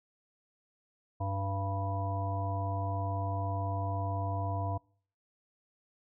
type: harmonic tone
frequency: 98 Hz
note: G2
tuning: in tune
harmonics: 1 / 3 / 5 / 7 / 9 / 10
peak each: -32 / -43 / -47 / -38 / -51 / -40 dBFS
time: 1.2-4.78 s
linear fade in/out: 10 ms
effects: noise-tail reverb RT60 0.5 s tail -25 dB re dry